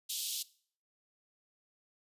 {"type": "high-pass noise", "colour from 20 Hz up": "pink", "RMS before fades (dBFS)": -37, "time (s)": [0.09, 0.43], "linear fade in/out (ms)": 10, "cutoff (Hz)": 3100, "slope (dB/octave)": 48, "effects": ["noise-tail reverb RT60 0.5 s tail -20 dB re dry", "resampled to 32000 Hz"]}